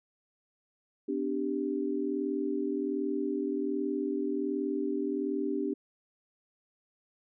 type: chord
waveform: sine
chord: G major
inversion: first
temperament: equal with one note detuned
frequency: 252.4 / 293.7 / 392 Hz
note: B3 / D4 / G4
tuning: +38 / 0 / 0 cents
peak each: -35 / -32 / -33 dBFS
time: 1.08-5.74 s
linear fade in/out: 10 ms
effects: none